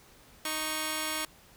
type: tone pair together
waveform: 5% pulse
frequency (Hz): 311.1 / 1108.6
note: D#4 / C#6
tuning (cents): 0 / 0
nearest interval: octave + minor seventh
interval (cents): 2200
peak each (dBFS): -22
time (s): 0.45-1.25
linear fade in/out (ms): 2
effects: pink hiss -57 dBFS RMS until 1.56 s